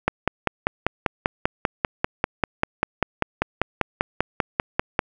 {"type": "click train", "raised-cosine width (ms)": 0.5, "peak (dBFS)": -3, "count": 26, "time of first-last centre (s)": [0.08, 4.992], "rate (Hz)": 5.09, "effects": []}